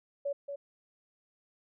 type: tone with echo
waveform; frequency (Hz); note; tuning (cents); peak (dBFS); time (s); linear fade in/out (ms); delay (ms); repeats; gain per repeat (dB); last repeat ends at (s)
sine; 565; C#5; +33; -30; 0.25-0.33; 10; 230; 1; -6; 0.56
effects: none